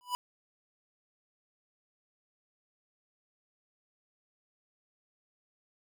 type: tone with exponential growth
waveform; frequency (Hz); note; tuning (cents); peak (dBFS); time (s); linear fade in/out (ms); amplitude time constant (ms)
square; 987.8; B5; 0; -27; 0.01-0.15; 0; 29
effects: none